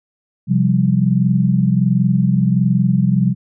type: chord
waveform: sine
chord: C suspended fourth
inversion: none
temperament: equal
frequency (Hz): 130.81 / 174.61 / 196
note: C3 / F3 / G3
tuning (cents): 0 / 0 / 0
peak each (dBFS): -16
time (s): 0.47-3.35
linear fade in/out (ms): 50
effects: none